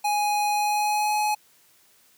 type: tone with pitch glide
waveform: square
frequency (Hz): 831 to 843.6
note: G#5 to G#5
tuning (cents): +1 to +27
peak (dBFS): -22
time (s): 0.04-1.35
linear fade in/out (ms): 10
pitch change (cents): +26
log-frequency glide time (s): 0.5-1.13
effects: white hiss -59 dBFS RMS until 2.17 s + high-pass 80 Hz 12 dB/octave